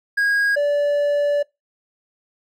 triangle tone pair in turn, 1639 / 579.5 Hz, G#6 / D5, -23 / -23 cents, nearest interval octave + tritone, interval 1800 cents, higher first, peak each -14 dBFS, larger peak neither, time 0.17-0.56 / 0.56-1.43 s, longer second, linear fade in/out 10 ms, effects noise-tail reverb RT60 0.2 s tail -23 dB re dry

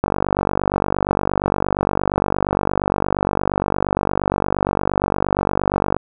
click train, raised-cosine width 1 ms, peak -3 dBFS, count 289, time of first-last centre 0.04-5.966 s, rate 48.6 Hz, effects none

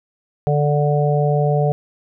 harmonic tone, 146.9 Hz, D3, 1 cent sharp, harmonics 1 / 3 / 4 / 5, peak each -16 / -21 / -22 / -23 dBFS, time 0.47-1.72 s, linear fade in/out 0 ms, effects none

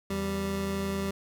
25% pulse tone pair together, 82.41 / 196.01 Hz, E2 / G3, 0 / 0 cents, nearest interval octave + minor third, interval 1500 cents, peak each -33 / -26 dBFS, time 0.1-1.11 s, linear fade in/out 5 ms, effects none

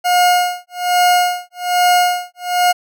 40% pulse tone with tremolo, 716 Hz, F5, 43 cents sharp, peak -8 dBFS, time 0.04-2.73 s, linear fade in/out 20 ms, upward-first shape sine, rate 1.2 Hz, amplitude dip 100%, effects none

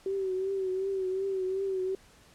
sine tone with vibrato, 381.5 Hz, G4, 47 cents flat, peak -28 dBFS, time 0.06-1.95 s, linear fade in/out 2 ms, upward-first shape triangle, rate 2.7 Hz, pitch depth 58 cents each way, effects pink hiss -58 dBFS RMS until 2.34 s + low-pass 10000 Hz 12 dB/octave

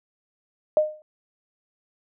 sine tone with exponential decay, 613 Hz, D#5, 26 cents flat, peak -12 dBFS, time 0.77-1.02 s, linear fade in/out 1 ms, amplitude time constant 54 ms, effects none

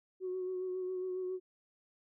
sine tone with vibrato, 369.3 Hz, F#4, 3 cents flat, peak -34 dBFS, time 0.2-1.4 s, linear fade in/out 50 ms, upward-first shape sine, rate 7.3 Hz, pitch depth 24 cents each way, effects tanh soft clip ceiling -30 dBFS

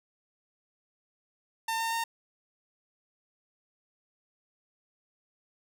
sawtooth tone with pitch steps, 903 / 909.8 / 916.7 Hz, A5 / A#5 / A#5, +45 / -42 / -29 cents, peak -25 dBFS, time 1.68-2.04 s, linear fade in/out 5 ms, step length 120 ms, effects none

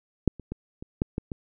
clicks, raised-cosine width 3 ms, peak -6 / -27 / -19 / -25 / -10 / -15 / -20 dBFS, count 7, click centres 0.277 / 0.397 / 0.52 / 0.825 / 1.019 / 1.181 / 1.318 s, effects none

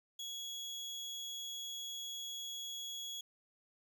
30% pulse tone, 3344 Hz, G#7, 11 cents sharp, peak -39 dBFS, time 0.19-3.21 s, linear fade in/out 5 ms, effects none

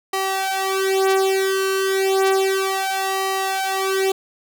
sawtooth tone with flanger, 384.8 Hz, G4, 32 cents flat, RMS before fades -20 dBFS, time 0.13-4.12 s, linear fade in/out 5 ms, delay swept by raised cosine 1 to 3.3 ms, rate 0.32 Hz, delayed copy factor +1, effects none

